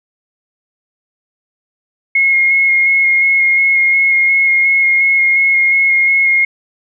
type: tone with vibrato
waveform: sine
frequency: 2157 Hz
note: C#7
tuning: 48 cents flat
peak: -8 dBFS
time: 2.15-6.45 s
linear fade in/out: 5 ms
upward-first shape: square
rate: 2.8 Hz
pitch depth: 11 cents each way
effects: none